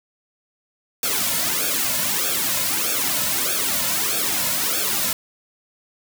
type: noise with flanger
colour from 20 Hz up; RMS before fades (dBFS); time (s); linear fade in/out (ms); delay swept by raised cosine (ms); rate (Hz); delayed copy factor
white; -22; 1.03-5.13; 2; 0.99 to 2.59; 1.6; -1
effects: none